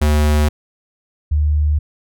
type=tone pair in turn; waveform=square / sine; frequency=75 / 75 Hz; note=D2 / D2; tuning=+37 / +37 cents; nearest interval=unison; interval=0 cents; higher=neither; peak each=-12 dBFS; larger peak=neither; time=0.01-0.49 / 1.31-1.79 s; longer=neither; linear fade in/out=10 ms; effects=none